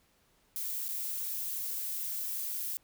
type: noise with dropouts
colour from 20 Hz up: violet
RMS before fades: -36 dBFS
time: 0.56-2.77 s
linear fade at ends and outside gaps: 0 ms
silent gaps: 0.882-0.889 s
effects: pink hiss -69 dBFS RMS until 2.83 s